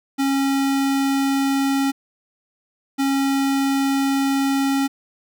square tone pair in turn, 273.6 / 273.6 Hz, C#4 / C#4, -23 / -23 cents, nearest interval unison, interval 0 cents, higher neither, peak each -18 dBFS, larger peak neither, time 0.18-1.92 / 2.98-4.88 s, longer second, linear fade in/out 20 ms, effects none

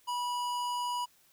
sine tone with hard clipping, 976 Hz, B5, 21 cents flat, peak -33 dBFS, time 0.07-1.06 s, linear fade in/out 20 ms, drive 17 dB, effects white hiss -65 dBFS RMS until 1.32 s

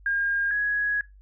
sine tone pair in turn, 1616 / 1668.2 Hz, G#6 / G#6, -48 / +7 cents, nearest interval minor second, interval 55 cents, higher second, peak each -22 dBFS, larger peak neither, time 0.06-0.51 / 0.51-1.01 s, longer second, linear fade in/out 2 ms, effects noise-tail reverb RT60 0.2 s tail -20 dB re dry + added 49 Hz sine -48 dBFS peak until 1.21 s

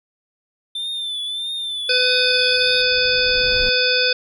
triangle tone with vibrato, 3549 Hz, A7, 14 cents sharp, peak -22 dBFS, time 0.75-2.82 s, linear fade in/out 5 ms, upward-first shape triangle, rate 1.6 Hz, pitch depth 66 cents each way
brown noise with exponential growth, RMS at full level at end -29 dBFS, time 1.34-3.69 s, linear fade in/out 0 ms, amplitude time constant 510 ms
harmonic tone, 502 Hz, B4, 28 cents sharp, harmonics 1 / 3 / 5 / 7 / 9 / 10, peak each -22 / -22 / -22 / -22 / -22 / -22 dBFS, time 1.89-4.13 s, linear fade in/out 5 ms
effects none

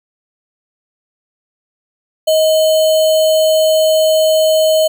sine tone with sample-and-hold, 630 Hz, D#5, 21 cents sharp, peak -8 dBFS, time 2.27-4.88 s, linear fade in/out 10 ms, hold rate 3675 Hz, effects none

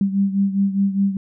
sine beating tone pair, 196 / 200.9 Hz, G3 / G3, 0 / +43 cents, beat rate 4.9 Hz, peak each -17 / -22 dBFS, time 0.01-1.17 s, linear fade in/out 2 ms, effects none

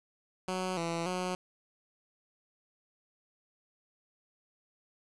10% pulse tone with pitch steps, 185.2 / 167.7 / 182.4 Hz, F#3 / E3 / F#3, +2 / +30 / -24 cents, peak -24 dBFS, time 0.48-1.35 s, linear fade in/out 2 ms, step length 290 ms, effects resampled to 22050 Hz + 9-bit

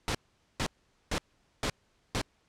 pink noise bursts, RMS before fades -30 dBFS, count 5, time 0.08-2.215 s, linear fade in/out 0 ms, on 67 ms, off 450 ms, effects pink hiss -70 dBFS RMS until 2.48 s + low-pass 7000 Hz 12 dB/octave

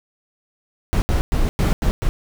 brown noise bursts at uneven times, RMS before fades -17 dBFS, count 6, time 0.93-1.02 / 1.09-1.21 / 1.32-1.49 / 1.59-1.73 / 1.82-1.91 / 2.02-2.09 s, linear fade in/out 0 ms, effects none

